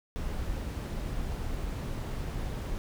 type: noise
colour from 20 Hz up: brown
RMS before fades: -34 dBFS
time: 0.16-2.78 s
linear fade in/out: 0 ms
effects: none